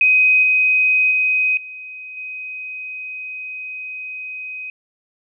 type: tone with level steps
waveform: sine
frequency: 2515 Hz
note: D#7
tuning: 18 cents sharp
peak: -10 / -12 / -14 / -31 / -27 dBFS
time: 0.01-4.7 s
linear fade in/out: 2 ms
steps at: 0.43 / 1.11 / 1.57 / 2.17 s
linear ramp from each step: 2 ms
effects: none